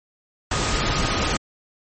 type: tone in noise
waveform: sine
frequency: 1244.5 Hz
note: D#6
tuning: in tune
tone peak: -31 dBFS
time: 0.51-1.37 s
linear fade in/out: 5 ms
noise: pink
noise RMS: -22 dBFS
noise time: 0.51-1.37 s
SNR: -12 dB
effects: MP3 32 kbps